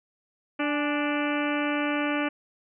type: harmonic tone with a mistuned harmonic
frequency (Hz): 293.7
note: D4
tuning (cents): 0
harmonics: 1 / 2 / 3 / 4 / 5 / 6 / 7 / 8 / 9 / 10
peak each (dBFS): -27 / -32 / -36 / -35 / -35 / -37 / -40 / -35 / -38 / -41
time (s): 0.59-2.29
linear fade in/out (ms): 10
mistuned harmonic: 3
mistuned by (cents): -57
effects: none